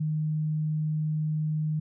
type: tone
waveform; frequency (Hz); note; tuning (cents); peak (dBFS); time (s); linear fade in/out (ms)
sine; 154.3; D#3; -14; -25; 0-1.8; 10
effects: none